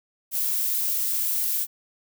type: noise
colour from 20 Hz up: violet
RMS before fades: -25 dBFS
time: 0.31-1.67 s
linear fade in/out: 50 ms
effects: none